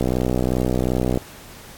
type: click train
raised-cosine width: 2 ms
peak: -7 dBFS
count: 74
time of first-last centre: 0.01-1.174 s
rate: 62.7 Hz
effects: pink hiss -42 dBFS RMS until 1.77 s + AAC 64 kbps